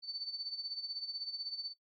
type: tone with tremolo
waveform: sine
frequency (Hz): 4526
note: C#8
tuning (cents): +35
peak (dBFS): -36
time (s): 0.02-1.74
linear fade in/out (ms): 50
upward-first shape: sine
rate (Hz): 16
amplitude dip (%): 75
effects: noise-tail reverb RT60 0.1 s tail -19 dB re dry + AAC 64 kbps